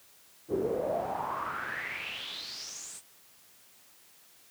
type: noise with band-pass filter sweep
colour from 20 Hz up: brown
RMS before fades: -35 dBFS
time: 0.48-3.02 s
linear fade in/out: 50 ms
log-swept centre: 350 to 8800 Hz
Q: 6.3
effects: white hiss -59 dBFS RMS until 4.5 s + high-pass 80 Hz 12 dB/octave